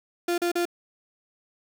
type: tone bursts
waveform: 35% pulse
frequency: 347.5 Hz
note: F4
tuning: 9 cents flat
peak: -21 dBFS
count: 3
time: 0.28-0.654 s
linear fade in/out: 5 ms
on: 100 ms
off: 37 ms
effects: none